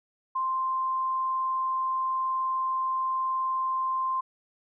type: tone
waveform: sine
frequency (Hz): 1046.5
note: C6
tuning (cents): 0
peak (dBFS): -25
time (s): 0.35-4.21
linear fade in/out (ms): 10
effects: none